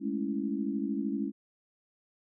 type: chord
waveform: sine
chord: A major seventh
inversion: third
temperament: equal with one note detuned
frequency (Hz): 206.9 / 220 / 277.2 / 329.6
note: G#3 / A3 / C#4 / E4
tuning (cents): -6 / 0 / 0 / 0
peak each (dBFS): -34 / -37 / -33 / -37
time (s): 0-1.32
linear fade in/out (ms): 50
effects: none